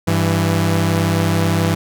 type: tone pair together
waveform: sawtooth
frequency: 98.53 / 165.7 Hz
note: G2 / E3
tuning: +9 / +9 cents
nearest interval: major sixth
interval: 900 cents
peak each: -13 dBFS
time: 0.07-1.75 s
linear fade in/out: 10 ms
effects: none